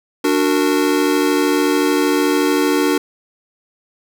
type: chord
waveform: square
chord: D augmented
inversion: none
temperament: just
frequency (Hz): 293.7 / 367.1 / 458.9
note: D4 / F#4 / A#4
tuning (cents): 0 / -14 / -27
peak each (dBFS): -17 / -19 / -21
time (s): 0.24-2.98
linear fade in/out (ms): 5
effects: none